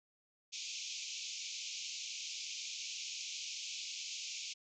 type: band-pass noise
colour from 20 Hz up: white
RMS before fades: -44 dBFS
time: 0.52-4.54 s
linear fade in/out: 20 ms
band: 2300 to 7000 Hz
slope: 96 dB/octave
effects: none